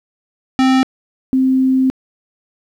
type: tone pair in turn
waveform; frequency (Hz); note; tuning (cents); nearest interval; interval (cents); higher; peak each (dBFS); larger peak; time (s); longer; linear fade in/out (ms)
square / sine; 261.6 / 261.6; C4 / C4; 0 / 0; unison; 0; neither; -10 / -10; neither; 0.59-0.83 / 1.33-1.9; second; 0
effects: low-pass 5000 Hz 12 dB/octave + 8-bit